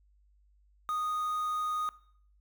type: tone with quantisation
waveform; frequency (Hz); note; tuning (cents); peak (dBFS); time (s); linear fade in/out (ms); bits
triangle; 1239; D#6; -8; -28; 0.89-1.89; 0; 8
effects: noise-tail reverb RT60 0.6 s tail -19 dB re dry + added 50 Hz sine -62 dBFS peak until 2.4 s